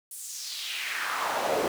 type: noise with high-pass filter sweep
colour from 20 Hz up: brown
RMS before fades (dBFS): -31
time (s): 0.11-1.68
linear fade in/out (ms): 2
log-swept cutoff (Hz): 10000 to 410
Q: 2.6
effects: none